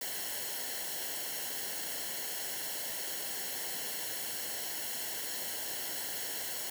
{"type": "noise with comb filter", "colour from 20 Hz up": "white", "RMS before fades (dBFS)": -38, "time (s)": [0.01, 6.7], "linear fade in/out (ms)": 5, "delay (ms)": 0.82, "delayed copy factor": -0.7, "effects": []}